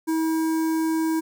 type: tone with notch filter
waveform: square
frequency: 321.4 Hz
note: E4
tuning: 44 cents flat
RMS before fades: -23 dBFS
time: 0.07-1.21 s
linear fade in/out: 20 ms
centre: 3100 Hz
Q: 0.51
effects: none